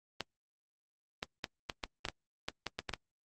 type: clicks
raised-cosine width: 0.2 ms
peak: -17 dBFS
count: 12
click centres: 0.207 / 1.229 / 1.442 / 1.698 / 1.838 / 2.052 / 2.086 / 2.485 / 2.667 / 2.79 / 2.893 / 2.937 s
effects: Opus 24 kbps